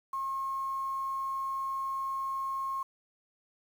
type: tone with quantisation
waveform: sine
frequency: 1077 Hz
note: C6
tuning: 50 cents sharp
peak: -31 dBFS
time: 0.13-2.83 s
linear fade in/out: 5 ms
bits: 9
effects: none